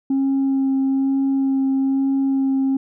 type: tone with vibrato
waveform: sine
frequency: 270 Hz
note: C#4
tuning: 45 cents flat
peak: -14 dBFS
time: 0.1-2.77 s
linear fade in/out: 5 ms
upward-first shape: sine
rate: 1.1 Hz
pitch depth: 11 cents each way
effects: tanh soft clip ceiling -14 dBFS